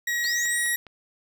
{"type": "tone", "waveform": "40% pulse", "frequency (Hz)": 1905, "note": "A#6", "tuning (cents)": 37, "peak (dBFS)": -23, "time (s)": [0.07, 0.76], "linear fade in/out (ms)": 5}
{"type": "linear sweep", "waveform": "sine", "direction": "up", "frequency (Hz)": [4135, 11630], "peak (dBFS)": -28, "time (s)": [0.24, 0.76], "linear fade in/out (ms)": 0}
{"type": "click train", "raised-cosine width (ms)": 0.3, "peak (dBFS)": -28, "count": 4, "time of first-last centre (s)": [0.25, 0.867], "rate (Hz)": 4.86}
{"effects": []}